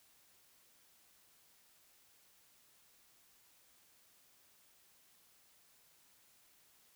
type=silence; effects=white hiss -68 dBFS RMS until 6.95 s